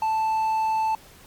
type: tone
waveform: triangle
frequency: 880 Hz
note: A5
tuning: in tune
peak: -19 dBFS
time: 0.02-0.95 s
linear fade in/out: 2 ms
effects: pink hiss -50 dBFS RMS until 1.26 s + Opus 48 kbps